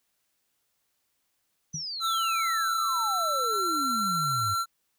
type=exponential sweep; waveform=sine; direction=down; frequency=6100 to 95.2 Hz; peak=-32 dBFS; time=1.73-4.55 s; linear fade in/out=20 ms
type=tone with exponential decay; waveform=sine; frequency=155.56 Hz; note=D#3; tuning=in tune; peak=-30 dBFS; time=1.74-1.86 s; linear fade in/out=5 ms; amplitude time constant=24 ms
type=tone with pitch glide; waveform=square; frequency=1336 to 1356.2 Hz; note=E6 to E6; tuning=+23 to +49 cents; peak=-26 dBFS; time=2-4.66 s; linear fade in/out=50 ms; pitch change=+26 cents; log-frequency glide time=3.37-3.64 s
effects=white hiss -75 dBFS RMS until 4.98 s